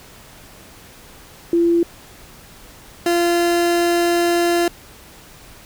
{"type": "tone pair in turn", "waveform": ["sine", "30% pulse"], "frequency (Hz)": [340.2, 344.6], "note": ["F4", "F4"], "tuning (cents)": [-45, -23], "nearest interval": "unison", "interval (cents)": 22, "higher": "second", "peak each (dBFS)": -12, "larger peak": "neither", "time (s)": [[1.53, 1.83], [3.06, 4.68]], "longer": "second", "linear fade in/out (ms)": 2, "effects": ["pink hiss -43 dBFS RMS until 5.65 s"]}